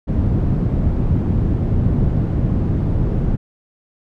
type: low-pass noise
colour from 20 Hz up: white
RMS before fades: -17 dBFS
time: 0.07-3.37 s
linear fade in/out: 20 ms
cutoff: 140 Hz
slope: 12 dB/octave
effects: none